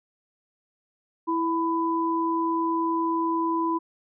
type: tone pair together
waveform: sine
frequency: 329.6 / 998.3 Hz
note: E4 / B5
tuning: 0 / +18 cents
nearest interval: octave + perfect fifth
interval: 1918 cents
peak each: -25 dBFS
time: 1.27-3.79 s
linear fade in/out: 20 ms
effects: none